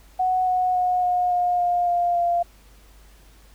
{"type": "tone with pitch steps", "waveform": "sine", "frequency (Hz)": [740, 733.2, 726.4, 719.8, 713.1, 706.6, 700.1, 693.6], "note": ["F#5", "F#5", "F#5", "F#5", "F5", "F5", "F5", "F5"], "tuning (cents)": [0, -16, -32, -48, 36, 20, 4, -12], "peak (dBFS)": -18, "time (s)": [0.19, 2.43], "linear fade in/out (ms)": 10, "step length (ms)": 280, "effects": ["added 50 Hz sine -49 dBFS peak until 3.54 s", "pink hiss -55 dBFS RMS until 3.54 s"]}